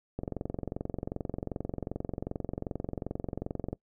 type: click train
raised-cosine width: 2 ms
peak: -20 dBFS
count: 81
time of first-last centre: 0.19-3.73 s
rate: 22.6 Hz
effects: noise-tail reverb RT60 0.1 s tail -21 dB re dry